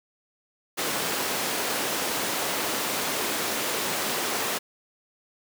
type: high-pass noise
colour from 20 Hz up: pink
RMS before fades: -28 dBFS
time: 0.77-4.59 s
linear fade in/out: 20 ms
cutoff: 310 Hz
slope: 12 dB/octave
effects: none